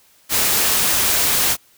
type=noise; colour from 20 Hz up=white; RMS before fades=-17 dBFS; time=0.29-1.57 s; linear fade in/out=50 ms; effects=white hiss -54 dBFS RMS until 1.77 s